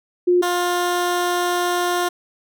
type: tone pair in turn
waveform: sine / 15% pulse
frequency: 356.2 / 353.7 Hz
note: F4 / F4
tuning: +34 / +22 cents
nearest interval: unison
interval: 12 cents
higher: first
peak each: -12 dBFS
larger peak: neither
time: 0.27-0.42 / 0.42-2.09 s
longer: second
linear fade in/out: 10 ms
effects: none